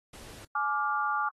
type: noise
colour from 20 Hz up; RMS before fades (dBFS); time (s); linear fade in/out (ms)
pink; -48; 0.13-0.45; 5
type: chord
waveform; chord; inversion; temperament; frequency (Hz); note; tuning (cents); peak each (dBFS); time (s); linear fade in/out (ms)
sine; D diminished; second; just; 845.8 / 1174.7 / 1409.6; Ab5 / D6 / F6; +31 / 0 / +16; -32 / -29 / -32; 0.55-1.29; 5
effects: AAC 32 kbps